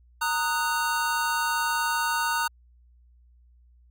square chord, D# minor, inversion second, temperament equal with one note detuned, 923.2 / 1244.5 / 1480 Hz, A#5 / D#6 / F#6, -17 / 0 / 0 cents, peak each -28 / -31 / -29 dBFS, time 0.21-2.48 s, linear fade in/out 10 ms, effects added 60 Hz sine -54 dBFS peak until 3.9 s

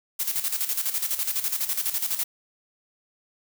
blue noise with tremolo, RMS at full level -25 dBFS, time 0.19-2.24 s, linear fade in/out 10 ms, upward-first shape square, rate 12 Hz, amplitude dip 65%, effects none

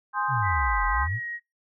sine chord, Ab major seventh, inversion none, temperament equal, 830.6 / 1046.5 / 1244.5 / 1568 Hz, Ab5 / C6 / Eb6 / G6, 0 / 0 / 0 / 0 cents, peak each -30 / -27 / -32 / -30 dBFS, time 0.13-1.08 s, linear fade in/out 50 ms
sine exponential two-way sweep, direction down then up, 143.5 to 41.18 to 128.4 Hz, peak -26 dBFS, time 0.28-1.2 s, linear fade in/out 50 ms, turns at 0.86 s
sine tone with pitch glide, 1975.5 to 1889.6 Hz, B6 to A#6, 0 to +23 cents, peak -31 dBFS, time 0.42-1.4 s, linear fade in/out 50 ms, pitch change -77 cents, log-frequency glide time 0.74-1.24 s
effects noise-tail reverb RT60 0.2 s tail -22 dB re dry

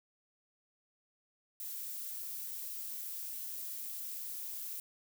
violet noise with amplitude modulation, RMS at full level -40 dBFS, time 1.6-4.8 s, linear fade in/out 2 ms, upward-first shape sine, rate 297 Hz, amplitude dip 45%, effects none

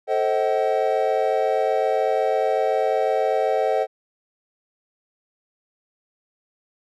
triangle chord, A diminished seventh, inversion none, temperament just, 440 / 528 / 633.6 / 760.3 Hz, A4 / C5 / Eb5 / Gb5, 0 / +16 / +31 / +47 cents, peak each -22 dBFS, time 0.07-3.87 s, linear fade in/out 50 ms, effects none

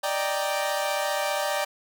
sawtooth chord, Eb major seventh, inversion third, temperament equal, 587.3 / 622.3 / 784 / 932.3 Hz, D5 / Eb5 / G5 / Bb5, 0 / 0 / 0 / 0 cents, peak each -24 / -30 / -26 / -30 dBFS, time 0.03-1.65 s, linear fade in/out 10 ms, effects none

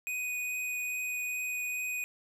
square tone with vibrato, 2489 Hz, D#7, in tune, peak -33 dBFS, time 0.07-2.04 s, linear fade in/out 0 ms, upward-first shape triangle, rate 2.4 Hz, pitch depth 8 cents each way, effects none

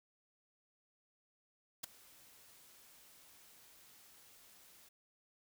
white noise with ADSR envelope, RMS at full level -39 dBFS, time 1.83-4.89 s, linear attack 11 ms, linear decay 6 ms, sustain -23 dB, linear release 8 ms, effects none

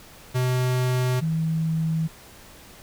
square / sine tone pair in turn, 126.7 / 160.8 Hz, B2 / E3, +45 / -43 cents, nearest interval major third, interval 412 cents, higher second, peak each -21 dBFS, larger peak neither, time 0.34-1.21 / 1.21-2.08 s, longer neither, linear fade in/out 20 ms, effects pink hiss -47 dBFS RMS until 2.82 s

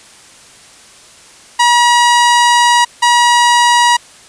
sawtooth tone bursts at uneven times, 960 Hz, B5, 49 cents flat, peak -3 dBFS, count 2, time 1.59-2.85 / 3.02-3.97 s, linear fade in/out 10 ms, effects white hiss -40 dBFS RMS until 4.28 s + resampled to 22050 Hz

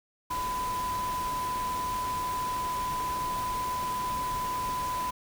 sine tone in noise, 1002 Hz, B5, 25 cents sharp, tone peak -29 dBFS, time 0.3-5.11 s, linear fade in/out 10 ms, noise pink, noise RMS -39 dBFS, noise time 0.3-5.11 s, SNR +7 dB, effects none

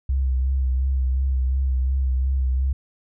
sine tone with vibrato, 65.41 Hz, C2, in tune, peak -18 dBFS, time 0.09-2.73 s, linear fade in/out 5 ms, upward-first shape sine, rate 2.8 Hz, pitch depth 39 cents each way, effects none

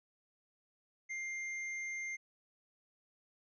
triangle tone with hard clipping, 2100 Hz, C7, 6 cents sharp, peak -40 dBFS, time 1.09-2.17 s, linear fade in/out 20 ms, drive 12 dB, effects resampled to 16000 Hz

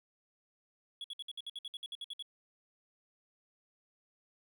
triangle tone bursts, 3361 Hz, G#7, 20 cents sharp, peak -38 dBFS, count 14, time 1.01-2.225 s, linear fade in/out 2 ms, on 32 ms, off 59 ms, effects none

